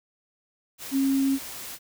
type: tone in noise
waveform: sine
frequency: 271.2 Hz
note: C#4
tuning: 38 cents flat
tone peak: -20 dBFS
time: 0.91-1.39 s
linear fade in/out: 50 ms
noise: white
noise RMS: -38 dBFS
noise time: 0.78-1.79 s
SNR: +15 dB
effects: none